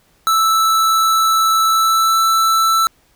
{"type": "tone with pitch glide", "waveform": "square", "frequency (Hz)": [1317, 1325.4], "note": ["E6", "E6"], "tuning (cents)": [-2, 9], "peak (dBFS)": -12, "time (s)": [0.27, 2.87], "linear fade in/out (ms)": 0, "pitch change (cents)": 11, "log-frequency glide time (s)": [1.68, 2.21], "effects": ["pink hiss -56 dBFS RMS until 3.15 s"]}